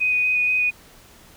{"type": "tone with vibrato", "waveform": "sine", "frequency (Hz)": 2489, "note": "D#7", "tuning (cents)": 0, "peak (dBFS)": -17, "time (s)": [0, 0.71], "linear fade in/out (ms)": 20, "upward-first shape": "square", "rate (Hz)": 4.2, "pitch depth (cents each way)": 10, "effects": ["pink hiss -49 dBFS RMS until 1.36 s"]}